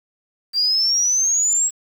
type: exponential sweep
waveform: sine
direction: up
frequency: 4699 to 7730 Hz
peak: -15 dBFS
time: 0.53-1.71 s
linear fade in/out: 50 ms
effects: 7-bit